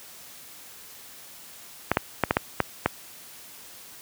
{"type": "clicks", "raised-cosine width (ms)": 0.5, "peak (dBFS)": -4, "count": 7, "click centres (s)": [1.916, 1.971, 2.237, 2.309, 2.369, 2.603, 2.86], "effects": ["white hiss -46 dBFS RMS until 4.01 s", "high-pass 60 Hz 12 dB/octave"]}